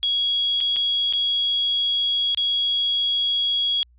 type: tone with dropouts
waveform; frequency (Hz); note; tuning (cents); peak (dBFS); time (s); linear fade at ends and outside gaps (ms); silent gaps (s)
sine; 3322; G#7; 0; -18; 0.03-3.83; 0; 0.604-0.61 / 0.761-0.766 / 1.126-1.135 / 2.347-2.374
effects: added 60 Hz sine -52 dBFS peak until 3.98 s + resampled to 8000 Hz